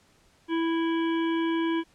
harmonic tone, 329.6 Hz, E4, in tune, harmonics 1 / 3 / 5 / 7 / 9 / 10, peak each -24 / -34 / -38 / -41 / -43 / -44 dBFS, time 0.48-1.84 s, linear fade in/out 50 ms, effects pink hiss -62 dBFS RMS until 1.94 s + low-pass 9000 Hz 12 dB/octave

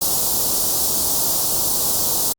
white band-stop noise, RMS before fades -19 dBFS, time 0.01-2.33 s, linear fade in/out 10 ms, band 1000 to 4300 Hz, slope 24 dB/octave, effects Opus 48 kbps

